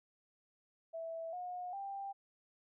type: tone with pitch steps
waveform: sine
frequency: 657 / 720.6 / 790.4 Hz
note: E5 / F#5 / G5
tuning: -6 / -46 / +14 cents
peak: -40 dBFS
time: 0.93-2.13 s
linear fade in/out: 20 ms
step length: 400 ms
effects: none